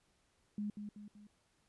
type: tone with echo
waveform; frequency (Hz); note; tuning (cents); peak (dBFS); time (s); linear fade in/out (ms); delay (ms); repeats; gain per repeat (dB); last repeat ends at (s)
sine; 207.7; G#3; 0; -36; 0.58-0.7; 2; 190; 3; -6; 1.27
effects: pink hiss -75 dBFS RMS until 1.68 s + resampled to 24000 Hz